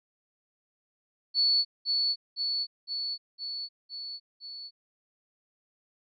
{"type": "tone with echo", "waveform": "sine", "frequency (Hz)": 4435, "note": "C#8", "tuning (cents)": 0, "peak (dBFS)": -21, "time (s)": [1.34, 1.65], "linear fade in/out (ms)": 50, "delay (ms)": 510, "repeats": 6, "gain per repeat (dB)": -3, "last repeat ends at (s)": 4.71, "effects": []}